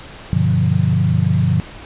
sine chord, G dominant seventh, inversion none, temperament equal, 98 / 123.47 / 146.83 / 174.61 Hz, G2 / B2 / D3 / F3, 0 / 0 / 0 / 0 cents, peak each -18 dBFS, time 0.33-1.6 s, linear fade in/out 0 ms, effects pink hiss -36 dBFS RMS until 1.85 s + resampled to 8000 Hz

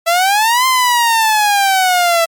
sawtooth exponential two-way sweep, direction up then down, 659.3 to 1046.5 to 659.3 Hz, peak -6 dBFS, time 0.06-2.26 s, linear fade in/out 20 ms, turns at 0.66 s, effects MP3 96 kbps

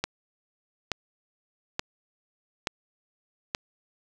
click train, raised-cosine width 0.2 ms, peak -9 dBFS, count 5, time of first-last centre 0.04-3.549 s, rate 1.14 Hz, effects none

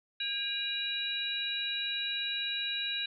sine tone cluster, 1619 / 2427 / 2846 / 3892 Hz, G#6 / D#7 / F7 / B7, -45 / -44 / +32 / -26 cents, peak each -40 / -40 / -40 / -33 dBFS, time 0.2-3.06 s, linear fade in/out 5 ms, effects none

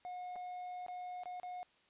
triangle tone with dropouts, 723 Hz, F#5, 40 cents flat, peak -40 dBFS, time 0.05-1.63 s, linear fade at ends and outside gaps 0 ms, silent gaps 0.357-0.362 / 0.864-0.883 / 1.235-1.257 / 1.399-1.432 s, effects white hiss -70 dBFS RMS until 1.89 s + resampled to 8000 Hz

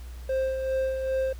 triangle tone with tremolo, 527 Hz, C5, 12 cents sharp, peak -21 dBFS, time 0.29-1.33 s, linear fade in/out 5 ms, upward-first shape sine, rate 2.5 Hz, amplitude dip 45%, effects added 61 Hz sine -37 dBFS peak until 1.39 s + pink hiss -53 dBFS RMS until 1.39 s

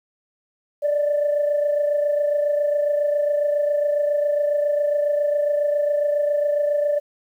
sine tone pair together, 584 / 611.3 Hz, D5 / D#5, -10 / -31 cents, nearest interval minor second, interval 79 cents, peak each -17 / -26 dBFS, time 0.82-7 s, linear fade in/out 20 ms, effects tanh soft clip ceiling -13 dBFS + 9-bit

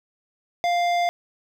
sine tone with hard clipping, 698.5 Hz, F5, in tune, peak -21 dBFS, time 0.64-1.09 s, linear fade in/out 0 ms, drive 13 dB, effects none

